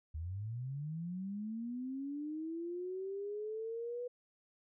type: linear sweep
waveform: sine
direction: up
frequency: 74.3 to 493.9 Hz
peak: -38 dBFS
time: 0.14-4.08 s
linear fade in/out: 10 ms
effects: none